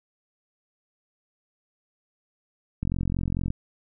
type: click train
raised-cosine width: 5 ms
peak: -15 dBFS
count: 31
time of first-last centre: 2.83-3.504 s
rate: 44.5 Hz
effects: none